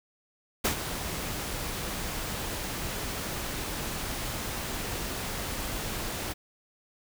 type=noise with ADSR envelope; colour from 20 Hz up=pink; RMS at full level=-24 dBFS; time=0.64-6.34 s; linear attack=13 ms; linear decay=92 ms; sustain=-10 dB; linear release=25 ms; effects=none